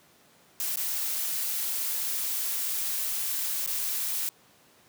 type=noise with dropouts; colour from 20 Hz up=blue; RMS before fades=-30 dBFS; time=0.6-4.29 s; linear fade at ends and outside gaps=0 ms; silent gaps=0.758-0.772 / 3.662-3.675 s; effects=pink hiss -59 dBFS RMS until 4.88 s + high-pass 150 Hz 12 dB/octave